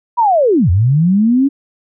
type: linear two-way sweep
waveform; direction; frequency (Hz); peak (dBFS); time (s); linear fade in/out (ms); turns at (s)
sine; down then up; 987.8 to 81.5 to 284.2; -8; 0.17-1.49; 20; 0.7
effects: none